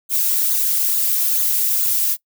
violet noise with flanger, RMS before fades -18 dBFS, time 0.09-2.17 s, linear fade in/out 50 ms, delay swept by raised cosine 0.36 to 4.46 ms, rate 2.3 Hz, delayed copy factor -0.75, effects noise-tail reverb RT60 0.1 s tail -22 dB re dry

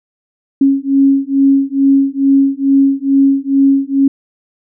sine beating tone pair, 273 / 275.3 Hz, C#4 / C#4, -26 / -12 cents, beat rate 2.3 Hz, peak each -11 dBFS, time 0.61-4.08 s, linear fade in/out 5 ms, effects none

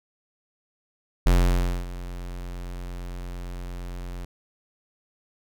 square tone with ADSR envelope, 44.39 Hz, F1, 29 cents sharp, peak -15 dBFS, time 1.26-4.25 s, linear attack 4 ms, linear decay 590 ms, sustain -18 dB, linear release 5 ms, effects none

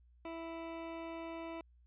20% pulse tone, 330 Hz, E4, 2 cents sharp, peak -37 dBFS, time 0.25-1.61 s, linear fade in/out 2 ms, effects added 60 Hz sine -62 dBFS peak until 1.86 s + resampled to 8000 Hz

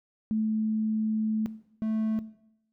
sine / triangle tone pair in turn, 217.7 / 219.1 Hz, A3 / A3, -18 / -7 cents, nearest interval unison, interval 11 cents, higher second, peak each -24 dBFS, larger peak neither, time 0.31-1.46 / 1.82-2.19 s, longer first, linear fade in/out 0 ms, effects noise-tail reverb RT60 0.8 s tail -17 dB re dry

